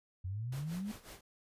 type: exponential sweep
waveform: sine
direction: up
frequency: 88 to 219.9 Hz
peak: -36 dBFS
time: 0.24-0.92 s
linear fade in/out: 10 ms
type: noise with tremolo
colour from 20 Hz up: pink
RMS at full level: -49 dBFS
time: 0.52-1.21 s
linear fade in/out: 5 ms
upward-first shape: sine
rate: 5.5 Hz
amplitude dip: 80%
effects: resampled to 32000 Hz